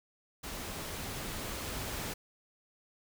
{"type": "noise with level ramp", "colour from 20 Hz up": "pink", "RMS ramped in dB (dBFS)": [-41, -38], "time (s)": [0.43, 2.14], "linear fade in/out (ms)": 10, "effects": []}